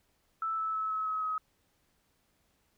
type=tone with pitch steps; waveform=sine; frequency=1318.5 / 1308.6 / 1298.8 / 1289.1 / 1279.5 / 1269.9 Hz; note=E6 / E6 / E6 / E6 / D#6 / D#6; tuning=0 / -13 / -26 / -39 / +48 / +35 cents; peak=-30 dBFS; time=0.42-1.38 s; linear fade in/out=2 ms; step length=160 ms; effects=pink hiss -73 dBFS RMS until 2.77 s